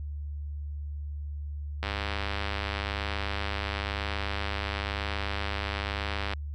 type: click train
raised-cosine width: 0.3 ms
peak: -15 dBFS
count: 456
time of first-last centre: 1.83-6.335 s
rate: 101 Hz
effects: added 73 Hz sine -33 dBFS peak until 6.54 s